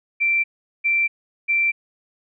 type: tone bursts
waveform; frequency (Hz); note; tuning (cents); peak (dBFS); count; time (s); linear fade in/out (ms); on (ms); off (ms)
sine; 2349; D7; 0; -16; 3; 0.2-1.72; 20; 240; 400
effects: none